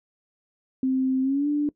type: tone with pitch glide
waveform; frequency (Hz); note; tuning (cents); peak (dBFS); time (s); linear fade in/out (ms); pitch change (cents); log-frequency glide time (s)
sine; 261.6 to 293.6; C4 to D4; 0 to 0; -20; 0.83-1.69; 2; +200; 1.22-1.48
effects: noise-tail reverb RT60 0.1 s tail -21 dB re dry